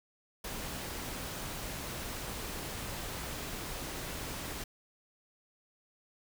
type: noise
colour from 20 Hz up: pink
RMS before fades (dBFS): -40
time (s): 0.44-4.64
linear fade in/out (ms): 5
effects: none